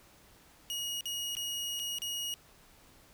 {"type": "tone with dropouts", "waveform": "sawtooth", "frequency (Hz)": 2884, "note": "F#7", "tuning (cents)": -45, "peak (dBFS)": -31, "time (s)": [0.7, 2.34], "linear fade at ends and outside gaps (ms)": 0, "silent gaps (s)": [[1.008, 1.056], [1.352, 1.368], [1.793, 1.797], [1.985, 2.019]], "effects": ["pink hiss -60 dBFS RMS until 3.13 s"]}